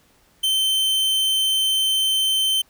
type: tone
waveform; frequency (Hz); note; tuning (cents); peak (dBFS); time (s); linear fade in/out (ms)
45% pulse; 3096; G7; -22; -17; 0.43-2.62; 10
effects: pink hiss -58 dBFS RMS until 2.69 s